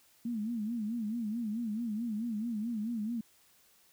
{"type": "tone with vibrato", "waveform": "sine", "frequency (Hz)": 223.4, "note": "A3", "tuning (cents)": 27, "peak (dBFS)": -32, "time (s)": [0.25, 3.21], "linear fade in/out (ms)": 5, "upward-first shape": "sine", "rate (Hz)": 4.6, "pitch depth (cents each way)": 130, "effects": ["white hiss -65 dBFS RMS until 3.92 s"]}